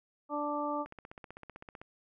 harmonic tone, 293.7 Hz, D4, in tune, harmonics 1 / 2 / 3 / 4, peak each -37 / -37 / -37 / -37 dBFS, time 0.29-0.86 s, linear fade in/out 50 ms
click train, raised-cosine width 0.5 ms, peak -31 dBFS, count 16, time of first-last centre 0.86-1.815 s, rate 15.7 Hz
effects none

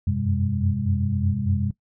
sine tone cluster, 88.7 / 92.1 / 97 / 127 / 202.5 Hz, F2 / F#2 / G2 / B2 / G#3, +27 / -7 / -18 / +49 / -43 cents, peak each -27 dBFS, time 0.07-1.71 s, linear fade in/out 5 ms, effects noise-tail reverb RT60 0.1 s tail -19 dB re dry

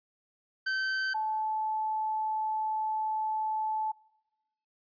45% pulse / sine tone pair in turn, 1543 / 868.7 Hz, G6 / A5, -28 / -22 cents, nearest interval minor seventh, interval 994 cents, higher first, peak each -28 dBFS, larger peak neither, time 0.66-1.14 / 1.14-3.92 s, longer second, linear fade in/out 10 ms, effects noise-tail reverb RT60 1.0 s tail -23 dB re dry + resampled to 11025 Hz

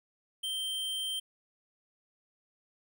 square tone, 3136 Hz, G7, in tune, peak -33 dBFS, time 0.43-1.2 s, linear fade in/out 10 ms, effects none

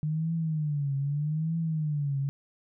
sine tone with vibrato, 150.9 Hz, D3, 47 cents sharp, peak -26 dBFS, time 0.03-2.29 s, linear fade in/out 0 ms, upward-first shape triangle, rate 0.81 Hz, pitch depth 170 cents each way, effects none

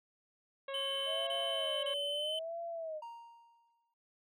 harmonic tone, 547 Hz, C#5, 23 cents flat, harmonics 1 / 2 / 3 / 4 / 5 / 6 / 7, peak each -40 / -46 / -50 / -52 / -54 / -56 / -57 dBFS, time 0.68-1.94 s, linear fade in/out 5 ms
triangle tone bursts, 3055 Hz, G7, 45 cents flat, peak -34 dBFS, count 3, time 0.74-2.39 s, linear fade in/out 2 ms, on 530 ms, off 30 ms
sine tone with vibrato, 622.3 Hz, D#5, in tune, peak -38 dBFS, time 1.05-3.02 s, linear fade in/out 50 ms, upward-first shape sine, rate 0.79 Hz, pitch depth 150 cents each way
triangle tone with exponential decay, 932.3 Hz, A#5, in tune, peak -40 dBFS, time 3.02-3.94 s, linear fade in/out 5 ms, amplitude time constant 200 ms
effects none

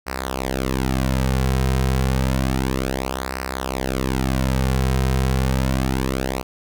sawtooth tone with flanger, 65.41 Hz, C2, in tune, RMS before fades -21 dBFS, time 0.06-6.43 s, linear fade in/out 20 ms, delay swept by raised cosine 0.29 to 3.49 ms, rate 0.3 Hz, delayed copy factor -0.8, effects none

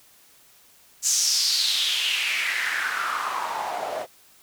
white noise with band-pass filter sweep, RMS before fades -25 dBFS, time 1.02-4.07 s, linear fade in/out 50 ms, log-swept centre 6800 to 590 Hz, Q 4.5, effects white hiss -55 dBFS RMS until 4.42 s

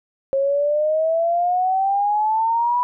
sine exponential sweep, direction up, 539 to 987.8 Hz, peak -16 dBFS, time 0.33-2.83 s, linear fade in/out 0 ms, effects none

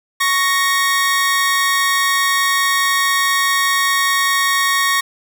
sawtooth tone pair together, 1108.8 / 1864.7 Hz, C#6 / A#6, 0 / 0 cents, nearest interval major sixth, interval 900 cents, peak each -13 dBFS, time 0.2-5.01 s, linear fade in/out 10 ms, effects none

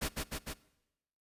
pink noise with echo, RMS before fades -34 dBFS, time 0.01-0.09 s, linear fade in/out 20 ms, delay 150 ms, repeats 3, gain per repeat -2 dB, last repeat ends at 0.54 s, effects noise-tail reverb RT60 0.9 s tail -20 dB re dry + resampled to 32000 Hz

